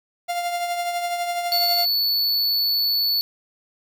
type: tone with tremolo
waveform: 45% pulse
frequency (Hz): 698.5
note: F5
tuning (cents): 0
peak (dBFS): -21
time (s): 0.28-1.86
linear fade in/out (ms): 20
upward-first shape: triangle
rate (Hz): 12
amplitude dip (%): 50
type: tone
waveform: square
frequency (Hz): 4446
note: C#8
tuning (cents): +4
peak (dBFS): -19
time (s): 1.52-3.21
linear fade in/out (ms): 0
effects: 9-bit